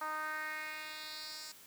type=tone with band-pass filter sweep; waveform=10% pulse; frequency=309 Hz; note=D#4; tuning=12 cents flat; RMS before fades=-42 dBFS; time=0.01-1.52 s; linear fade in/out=5 ms; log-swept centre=1100 to 6300 Hz; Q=2.5; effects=white hiss -57 dBFS RMS until 1.66 s + high-pass 60 Hz 12 dB/octave